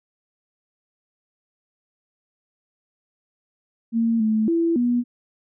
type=tone with pitch steps; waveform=sine; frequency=229 / 217.9 / 334.1 / 242.3 Hz; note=A#3 / A3 / E4 / B3; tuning=-31 / -17 / +23 / -33 cents; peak=-17 dBFS; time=3.92-5.04 s; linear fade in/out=50 ms; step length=280 ms; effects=none